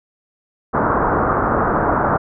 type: low-pass noise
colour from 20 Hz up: white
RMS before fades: -17 dBFS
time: 0.73-2.18 s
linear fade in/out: 20 ms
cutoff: 1400 Hz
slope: 48 dB/octave
effects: none